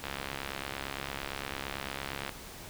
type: click train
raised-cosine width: 0.3 ms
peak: -19 dBFS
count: 156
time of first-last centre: 0.04-2.293 s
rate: 68.8 Hz
effects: pink hiss -46 dBFS RMS until 2.69 s